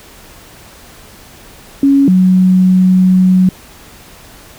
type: tone pair in turn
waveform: sine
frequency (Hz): 277.2 / 185.01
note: C#4 / F#3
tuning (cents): 0 / 0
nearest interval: perfect fifth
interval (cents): 700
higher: first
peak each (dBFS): -5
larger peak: neither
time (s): 1.83-2.08 / 2.08-3.49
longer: second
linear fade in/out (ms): 2
effects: pink hiss -38 dBFS RMS until 4.58 s